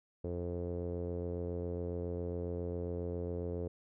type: tone with low-pass filter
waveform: sawtooth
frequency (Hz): 87.31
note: F2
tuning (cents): 0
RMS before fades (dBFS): -38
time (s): 0.24-3.68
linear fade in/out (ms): 5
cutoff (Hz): 470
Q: 5
effects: none